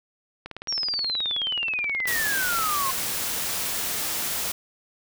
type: click train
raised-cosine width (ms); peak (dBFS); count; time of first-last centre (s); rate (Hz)
0.3; -19; 43; 0.46-2.694; 18.8
type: exponential sweep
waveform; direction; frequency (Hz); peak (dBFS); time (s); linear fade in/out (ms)
sine; down; 5670 to 1046.5; -24; 0.68-2.91; 5
type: noise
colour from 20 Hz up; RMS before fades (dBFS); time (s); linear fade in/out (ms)
white; -28; 2.07-4.52; 5
effects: none